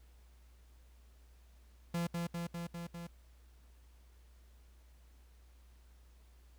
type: tone with echo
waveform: 45% pulse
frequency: 170.7 Hz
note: F3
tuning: 39 cents flat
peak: -33 dBFS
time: 1.94-2.07 s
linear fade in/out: 5 ms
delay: 200 ms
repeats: 5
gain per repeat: -2 dB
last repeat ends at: 3.07 s
effects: added 60 Hz sine -58 dBFS peak until 6.58 s + pink hiss -71 dBFS RMS until 6.58 s